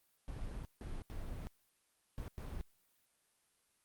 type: noise bursts at uneven times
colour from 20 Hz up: brown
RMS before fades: -43 dBFS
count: 5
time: 0.28-0.65 / 0.81-1.02 / 1.1-1.47 / 2.18-2.28 / 2.38-2.61 s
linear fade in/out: 0 ms
effects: white hiss -75 dBFS RMS until 3.84 s + Opus 32 kbps